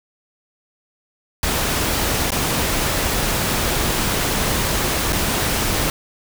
pink noise with dropouts, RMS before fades -20 dBFS, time 1.43-5.9 s, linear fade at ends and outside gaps 1 ms, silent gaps 2.305-2.319 / 5.124-5.129 s, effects none

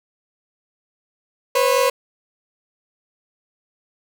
30% pulse tone pair together, 496.7 / 542.2 Hz, B4 / C#5, +10 / -38 cents, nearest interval major second, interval 152 cents, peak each -15 dBFS, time 1.55-1.9 s, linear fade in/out 5 ms, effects none

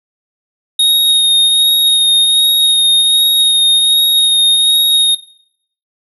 square tone with vibrato, 3729 Hz, A#7, in tune, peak -8 dBFS, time 0.79-5.15 s, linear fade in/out 5 ms, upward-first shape sine, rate 1.3 Hz, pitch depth 14 cents each way, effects noise-tail reverb RT60 0.7 s tail -21 dB re dry

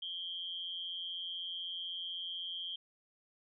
sine tone with amplitude modulation, 3192 Hz, G7, 31 cents sharp, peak -35 dBFS, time 0.02-2.76 s, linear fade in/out 5 ms, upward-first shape sine, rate 176 Hz, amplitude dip 75%, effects none

